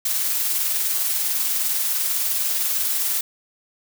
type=noise with tremolo; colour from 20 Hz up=blue; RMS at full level=-21 dBFS; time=0.05-3.21 s; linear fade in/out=5 ms; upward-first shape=sine; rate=20 Hz; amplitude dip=30%; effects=none